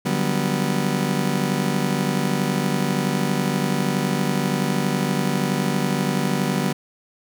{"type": "chord", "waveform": "35% pulse", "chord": "G major seventh", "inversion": "second", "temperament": "just", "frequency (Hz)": [147, 183.75, 196, 245], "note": ["D3", "F#3", "G3", "B3"], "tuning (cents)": [2, -12, 0, -14], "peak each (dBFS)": -24, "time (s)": [0.05, 6.73], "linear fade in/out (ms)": 10, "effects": []}